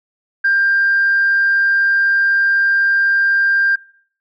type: tone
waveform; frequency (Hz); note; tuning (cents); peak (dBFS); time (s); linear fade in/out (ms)
sine; 1592; G6; +26; -10; 0.44-3.76; 10
effects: noise-tail reverb RT60 0.5 s tail -21 dB re dry + tanh soft clip ceiling -7 dBFS

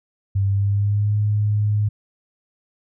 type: tone with pitch glide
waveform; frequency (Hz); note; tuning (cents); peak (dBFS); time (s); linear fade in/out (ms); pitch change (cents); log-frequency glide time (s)
sine; 98.3 to 104.75; G2 to G#2; +5 to +15; -16; 0.35-1.89; 10; +110; 0.45-1.15
effects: none

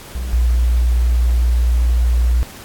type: tone pair in turn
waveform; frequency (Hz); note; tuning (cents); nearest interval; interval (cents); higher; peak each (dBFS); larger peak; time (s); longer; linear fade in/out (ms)
triangle / sine; 61.74 / 59.81; B1 / A#1; 0 / +45; minor second; 55; first; -18 / -11; second; 0.15-0.33 / 0.33-2.43; second; 0
effects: pink hiss -37 dBFS RMS until 2.64 s + AAC 64 kbps

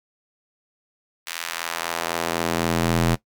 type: tone with high-pass filter sweep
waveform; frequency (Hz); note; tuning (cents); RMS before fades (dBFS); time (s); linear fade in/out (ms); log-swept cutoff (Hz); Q
square; 41.95; E1; +31; -24; 1.26-3.16; 20; 2200 to 100; 0.77
effects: noise-tail reverb RT60 0.1 s tail -18 dB re dry

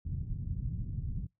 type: low-pass noise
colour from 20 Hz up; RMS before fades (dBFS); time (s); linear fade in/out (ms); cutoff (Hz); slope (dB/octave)
white; -36; 0.05-1.27; 10; 140; 24
effects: noise-tail reverb RT60 0.2 s tail -26 dB re dry

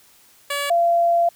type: tone pair in turn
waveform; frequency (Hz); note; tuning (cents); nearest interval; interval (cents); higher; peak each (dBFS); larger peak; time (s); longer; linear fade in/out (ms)
10% pulse / sine; 570 / 684.9; C#5 / F5; +48 / -34; minor third; 318; second; -14; neither; 0.5-0.7 / 0.7-1.29; second; 5
effects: white hiss -53 dBFS RMS until 1.35 s

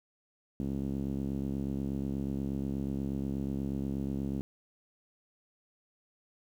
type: tone with low-pass filter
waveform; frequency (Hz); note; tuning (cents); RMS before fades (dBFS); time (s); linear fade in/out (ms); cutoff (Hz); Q
5% pulse; 68.3; C#2; -25; -34; 0.6-4.41; 0; 240; 2
effects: 10-bit

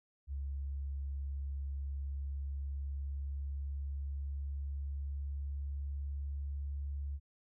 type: tone with pitch glide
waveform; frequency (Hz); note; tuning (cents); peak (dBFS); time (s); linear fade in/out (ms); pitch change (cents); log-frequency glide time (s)
sine; 69.3 to 70.63; C#2 to C#2; 0 to +33; -36; 0.27-7.2; 50; +33; 1.77-6.9
effects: none

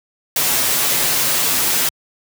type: noise with comb filter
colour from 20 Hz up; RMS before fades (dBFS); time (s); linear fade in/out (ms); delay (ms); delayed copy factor
white; -17; 0.36-1.89; 2; 10; -0.6
effects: high-pass 80 Hz 12 dB/octave

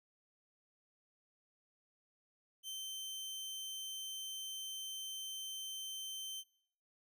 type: tone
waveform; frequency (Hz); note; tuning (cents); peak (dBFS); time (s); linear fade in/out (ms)
sawtooth; 3100; G7; -20; -39; 2.63-6.44; 50
effects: noise-tail reverb RT60 0.8 s tail -26 dB re dry

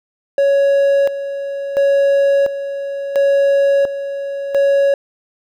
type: tone with tremolo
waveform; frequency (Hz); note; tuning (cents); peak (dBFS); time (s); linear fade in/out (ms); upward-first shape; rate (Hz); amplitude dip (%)
triangle; 557; C#5; +8; -8; 0.38-4.94; 2; square; 0.72; 70
effects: none

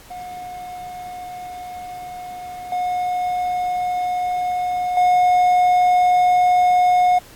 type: tone with level steps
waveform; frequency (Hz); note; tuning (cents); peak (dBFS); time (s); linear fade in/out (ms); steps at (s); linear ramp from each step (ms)
triangle; 723; F#5; -40; -28 / -17 / -10; 0.1-7.19; 10; 2.72 / 4.97; 2
effects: pink hiss -45 dBFS RMS until 7.35 s + AAC 64 kbps

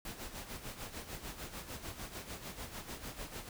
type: noise with tremolo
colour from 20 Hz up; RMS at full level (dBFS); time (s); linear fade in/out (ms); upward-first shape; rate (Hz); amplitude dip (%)
pink; -43; 0.05-3.49; 2; sine; 6.7; 65
effects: none

